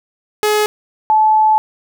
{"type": "tone pair in turn", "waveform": ["sawtooth", "sine"], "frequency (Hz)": [422.8, 865.9], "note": ["G#4", "A5"], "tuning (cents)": [31, -28], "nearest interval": "octave", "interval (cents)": 1241, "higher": "second", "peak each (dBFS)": -8, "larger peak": "neither", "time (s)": [[0.43, 0.66], [1.1, 1.58]], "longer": "second", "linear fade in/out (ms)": 0, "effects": []}